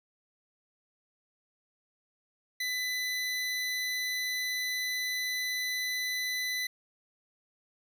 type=tone; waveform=25% pulse; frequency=2001 Hz; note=B6; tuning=22 cents sharp; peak=-27 dBFS; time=2.6-6.67 s; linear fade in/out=5 ms; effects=none